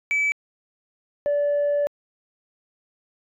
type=tone pair in turn; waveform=sine; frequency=2300 / 579.3 Hz; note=D7 / D5; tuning=-37 / -24 cents; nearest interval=2 octaves; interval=2387 cents; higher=first; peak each=-17 dBFS; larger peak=neither; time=0.11-0.32 / 1.26-1.87 s; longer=second; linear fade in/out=0 ms; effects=tanh soft clip ceiling -17 dBFS